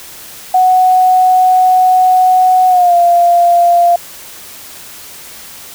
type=tone with pitch glide; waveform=sine; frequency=740 to 694.4 Hz; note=F#5 to F5; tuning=0 to -10 cents; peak=-5 dBFS; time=0.54-3.96 s; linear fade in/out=5 ms; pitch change=-110 cents; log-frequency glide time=2.68-2.95 s; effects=white hiss -32 dBFS RMS until 5.74 s